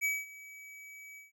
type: tone with ADSR envelope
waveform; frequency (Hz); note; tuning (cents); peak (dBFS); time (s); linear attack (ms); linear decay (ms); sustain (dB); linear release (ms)
square; 2281; C#7; +49; -28; 0.01-1.32; 34; 210; -20; 150
effects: none